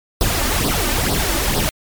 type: noise with flanger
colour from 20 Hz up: pink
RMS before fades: -18 dBFS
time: 0.21-1.69 s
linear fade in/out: 0 ms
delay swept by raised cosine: 0.21 to 3.41 ms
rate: 2.2 Hz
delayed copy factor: +0.7
effects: MP3 96 kbps